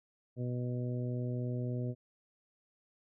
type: harmonic tone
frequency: 123.47 Hz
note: B2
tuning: in tune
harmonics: 1 / 2 / 3 / 4 / 5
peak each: -34 / -40 / -44 / -46 / -48 dBFS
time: 0.36-1.95 s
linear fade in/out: 50 ms
effects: none